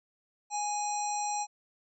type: harmonic tone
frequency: 830.6 Hz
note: G#5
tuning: in tune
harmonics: 1 / 3 / 5 / 7 / 9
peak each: -31 / -45 / -46 / -39 / -39 dBFS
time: 0.5-1.47 s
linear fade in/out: 50 ms
effects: none